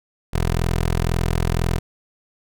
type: tone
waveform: 15% pulse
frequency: 42 Hz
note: E1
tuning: 33 cents sharp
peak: -12 dBFS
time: 0.33-1.79 s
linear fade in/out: 10 ms
effects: none